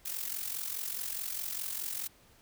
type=noise with amplitude modulation; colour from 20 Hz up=blue; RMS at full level=-34 dBFS; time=0.05-2.08 s; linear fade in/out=10 ms; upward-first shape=sine; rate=44.8 Hz; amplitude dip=70%; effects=pink hiss -62 dBFS RMS until 2.41 s